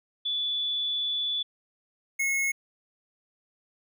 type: tone pair in turn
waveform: sine / square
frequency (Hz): 3456 / 2177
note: A7 / C#7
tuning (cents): -32 / -32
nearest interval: minor sixth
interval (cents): 800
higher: first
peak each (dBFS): -26 / -25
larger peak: second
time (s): 0.25-1.43 / 2.19-2.52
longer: first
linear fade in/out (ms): 10
effects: none